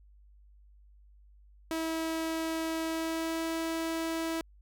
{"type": "tone with pitch glide", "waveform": "sawtooth", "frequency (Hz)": [323.9, 326.7], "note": ["E4", "E4"], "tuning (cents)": [-30, -15], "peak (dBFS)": -27, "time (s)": [1.71, 4.41], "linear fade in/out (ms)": 0, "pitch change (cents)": 15, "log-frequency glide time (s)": [2.86, 3.43], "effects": ["added 50 Hz sine -55 dBFS peak until 4.61 s"]}